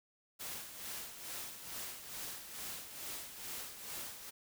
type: noise with tremolo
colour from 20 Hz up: white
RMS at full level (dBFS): -43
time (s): 0.39-4.31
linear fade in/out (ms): 20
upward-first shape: sine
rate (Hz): 2.3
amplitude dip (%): 60
effects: none